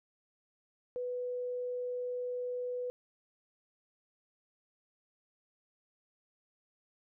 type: tone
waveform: sine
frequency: 494.9 Hz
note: B4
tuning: 4 cents sharp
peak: -34 dBFS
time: 0.96-2.9 s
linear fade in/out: 0 ms
effects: none